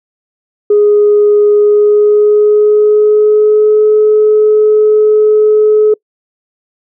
sine tone with pitch glide, 415.3 to 427 Hz, G#4 to G#4, 0 to +48 cents, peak -3 dBFS, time 0.7-5.94 s, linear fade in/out 5 ms, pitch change +48 cents, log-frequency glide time 1.53-3.86 s, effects noise-tail reverb RT60 0.1 s tail -26 dB re dry + tanh soft clip ceiling 0 dBFS

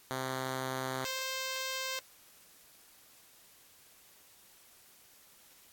5% pulse tone pair in turn, 130.81 / 524.8 Hz, C3 / C5, 0 / +5 cents, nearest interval 2 octaves, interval 2405 cents, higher second, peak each -23 dBFS, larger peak neither, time 0.11-1.05 / 1.05-1.99 s, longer neither, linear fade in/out 0 ms, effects white hiss -60 dBFS RMS until 5.72 s + AAC 64 kbps

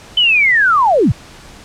sine linear sweep, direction down, 3067 to 74.9 Hz, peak -8 dBFS, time 0.17-1.12 s, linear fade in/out 5 ms, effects pink hiss -38 dBFS RMS until 1.64 s + low-pass 8000 Hz 12 dB/octave

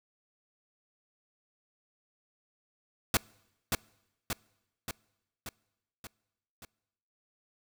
pink noise with echo, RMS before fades -24 dBFS, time 3.14-3.17 s, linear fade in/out 2 ms, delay 580 ms, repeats 6, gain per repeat -4 dB, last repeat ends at 6.65 s, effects noise-tail reverb RT60 1.0 s tail -26 dB re dry

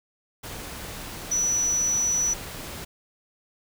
sine tone in noise, 5920 Hz, F#8, in tune, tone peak -21 dBFS, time 1.31-2.34 s, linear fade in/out 10 ms, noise pink, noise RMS -37 dBFS, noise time 0.43-2.85 s, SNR +13 dB, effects none

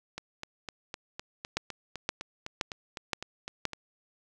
two click trains, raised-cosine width 0.2 ms, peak -11 / -20 dBFS, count 5 / 15, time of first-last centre 1.57-3.653 / 0.18-3.733 s, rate 1.92 / 3.94 Hz, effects none

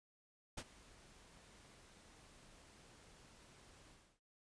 pink noise with ADSR envelope, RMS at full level -44 dBFS, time 0.57-4.2 s, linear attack 10 ms, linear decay 52 ms, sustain -19 dB, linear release 320 ms, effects resampled to 22050 Hz

